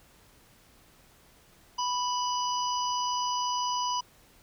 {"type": "harmonic tone", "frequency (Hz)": 987.8, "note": "B5", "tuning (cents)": 0, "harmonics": [1, 3, 5, 6], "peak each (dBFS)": [-28, -37, -37, -38], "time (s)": [1.78, 4.01], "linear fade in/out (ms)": 10, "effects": ["pink hiss -59 dBFS RMS until 4.42 s"]}